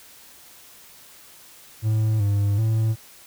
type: tone with pitch steps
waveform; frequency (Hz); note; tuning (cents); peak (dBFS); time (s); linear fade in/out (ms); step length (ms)
triangle; 109.2 / 101.4 / 110.9; A2 / G#2 / A2; -13 / -41 / +14; -16; 1.82-2.96; 50; 380
effects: white hiss -48 dBFS RMS until 3.26 s

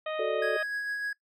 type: harmonic tone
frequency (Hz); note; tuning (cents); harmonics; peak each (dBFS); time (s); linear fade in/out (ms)
622.3; D#5; 0; 1 / 2 / 3 / 4 / 5 / 6; -32 / -38 / -42 / -44 / -46 / -48; 0.06-0.63; 5
type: chord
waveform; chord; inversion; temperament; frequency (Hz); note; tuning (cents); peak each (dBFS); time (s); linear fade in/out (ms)
sine; D major; first; equal; 370 / 440 / 587.3; F#4 / A4 / D5; 0 / 0 / 0; -35 / -30 / -31; 0.19-0.57; 5
type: tone with tremolo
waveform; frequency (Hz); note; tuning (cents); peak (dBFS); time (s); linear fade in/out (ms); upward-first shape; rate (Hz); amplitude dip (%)
triangle; 1661.2; G#6; 0; -27; 0.42-1.13; 5; sine; 6.6; 30
effects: noise-tail reverb RT60 0.1 s tail -21 dB re dry

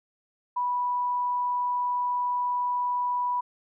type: tone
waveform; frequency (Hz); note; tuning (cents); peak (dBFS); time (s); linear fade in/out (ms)
sine; 983; B5; -8; -24; 0.56-3.41; 10
effects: none

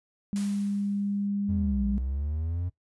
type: tone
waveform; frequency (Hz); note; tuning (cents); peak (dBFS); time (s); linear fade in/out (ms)
sine; 201.5; G3; +48; -26; 0.33-1.98; 0
type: noise with exponential decay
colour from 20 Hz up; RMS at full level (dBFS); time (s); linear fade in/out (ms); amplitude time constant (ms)
white; -40; 0.36-1.28; 0; 200
type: linear two-way sweep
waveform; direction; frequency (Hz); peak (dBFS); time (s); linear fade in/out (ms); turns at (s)
triangle; down then up; 91 to 57.7 to 91; -26; 1.48-2.7; 20; 1.86
effects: noise-tail reverb RT60 0.1 s tail -17 dB re dry + resampled to 24000 Hz

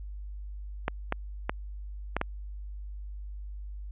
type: clicks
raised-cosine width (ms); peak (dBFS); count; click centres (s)
0.5; -12; 5; 0.881 / 1.124 / 1.495 / 2.166 / 2.214
effects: added 50 Hz sine -37 dBFS peak until 3.91 s + resampled to 8000 Hz

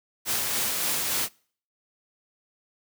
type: noise with tremolo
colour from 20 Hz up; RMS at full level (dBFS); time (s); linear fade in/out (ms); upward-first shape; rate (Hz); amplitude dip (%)
white; -26; 0.25-1.29; 50; sine; 3.5; 25
effects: noise-tail reverb RT60 0.5 s tail -26 dB re dry + high-pass 80 Hz 12 dB/octave

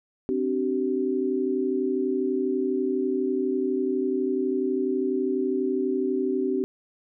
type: chord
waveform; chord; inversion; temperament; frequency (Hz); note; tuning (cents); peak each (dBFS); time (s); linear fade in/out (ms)
sine; C suspended second; none; equal with one note detuned; 261.6 / 293.7 / 381.9; C4 / D4 / G4; 0 / 0 / -45; -27 / -30 / -25; 0.29-6.64; 0
effects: none

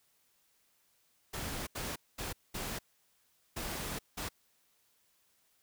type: noise bursts at uneven times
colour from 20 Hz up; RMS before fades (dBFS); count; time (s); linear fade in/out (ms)
pink; -39; 6; 1.33-1.67 / 1.75-1.96 / 2.18-2.33 / 2.54-2.79 / 3.56-3.99 / 4.17-4.29; 10
effects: white hiss -72 dBFS RMS until 5.62 s

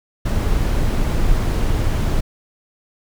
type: noise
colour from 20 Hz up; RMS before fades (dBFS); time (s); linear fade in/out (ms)
brown; -17; 0.25-2.21; 10
effects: none

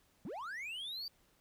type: linear sweep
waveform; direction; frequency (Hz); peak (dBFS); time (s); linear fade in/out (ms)
triangle; up; 138.59 to 4699; -39; 0.25-1.08; 2
effects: pink hiss -71 dBFS RMS until 1.4 s

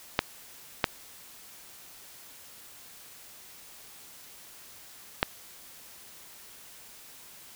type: clicks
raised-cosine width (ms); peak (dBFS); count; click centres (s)
0.3; -5; 3; 0.191 / 0.842 / 5.229
effects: white hiss -50 dBFS RMS until 7.55 s

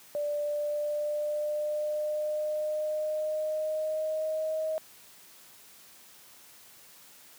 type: tone with pitch glide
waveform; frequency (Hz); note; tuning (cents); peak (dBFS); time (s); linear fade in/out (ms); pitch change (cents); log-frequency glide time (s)
sine; 587.3 to 629.5; D5 to D#5; 0 to +20; -28; 0.15-4.78; 0; +120; 0.26-4.6
effects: white hiss -54 dBFS RMS until 7.38 s + high-pass 100 Hz 12 dB/octave

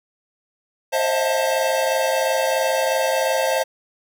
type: tone cluster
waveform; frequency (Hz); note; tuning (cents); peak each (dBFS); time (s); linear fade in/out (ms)
square; 530 / 624 / 647 / 712 / 886; C5 / D#5 / E5 / F5 / A5; +22 / +5 / -32 / +33 / +12; -22 / -29 / -25 / -29 / -26; 0.92-3.64; 20
effects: none

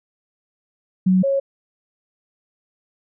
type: tone pair in turn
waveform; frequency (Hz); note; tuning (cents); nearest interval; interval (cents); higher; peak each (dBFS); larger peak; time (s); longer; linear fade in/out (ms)
sine; 185.9 / 549.1; F#3 / C#5; +8 / -17; octave + perfect fifth; 1875; second; -12 / -16; first; 1.06-1.23 / 1.23-1.4; neither; 10
effects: none

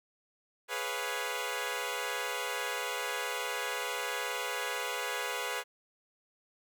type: chord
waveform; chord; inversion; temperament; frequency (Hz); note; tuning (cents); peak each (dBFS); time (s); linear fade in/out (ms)
10% pulse; C# dominant seventh; second; equal; 415.3 / 493.9 / 554.4 / 698.5; G#4 / B4 / C#5 / E#5; 0 / 0 / 0 / 0; -31 / -28 / -32 / -33; 0.68-5.64; 50
effects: none

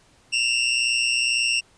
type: tone pair together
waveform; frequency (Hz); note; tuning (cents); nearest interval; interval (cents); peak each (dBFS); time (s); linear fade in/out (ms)
sawtooth; 2678 / 2800; E7 / F7; +27 / +4; minor second; 77; -19; 0.32-1.61; 20
effects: pink hiss -57 dBFS RMS until 1.77 s + resampled to 22050 Hz

